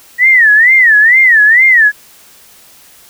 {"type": "tone with vibrato", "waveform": "sine", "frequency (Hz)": 1886, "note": "A#6", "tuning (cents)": 20, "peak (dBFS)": -3, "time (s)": [0.18, 1.92], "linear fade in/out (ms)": 50, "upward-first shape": "sine", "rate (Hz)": 2.2, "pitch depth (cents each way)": 200, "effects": ["white hiss -41 dBFS RMS until 3.09 s"]}